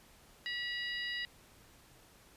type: harmonic tone with a mistuned harmonic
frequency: 970 Hz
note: B5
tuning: 31 cents flat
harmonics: 2 / 3 / 4 / 5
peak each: -38 / -42 / -44 / -46 dBFS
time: 0.46-1.25 s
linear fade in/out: 0 ms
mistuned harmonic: 3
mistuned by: -22 cents
effects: pink hiss -61 dBFS RMS until 2.36 s + resampled to 32000 Hz